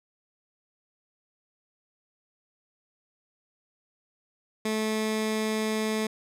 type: tone with notch filter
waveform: 15% pulse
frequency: 217.5 Hz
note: A3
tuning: 20 cents flat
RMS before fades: -28 dBFS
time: 4.65-6.07 s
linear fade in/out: 5 ms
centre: 760 Hz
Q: 1.9
effects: low-pass 12000 Hz 12 dB/octave